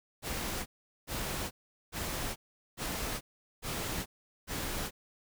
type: noise bursts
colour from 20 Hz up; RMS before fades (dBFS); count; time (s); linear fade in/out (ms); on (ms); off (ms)
pink; -36; 6; 0.22-4.91; 50; 440; 410
effects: none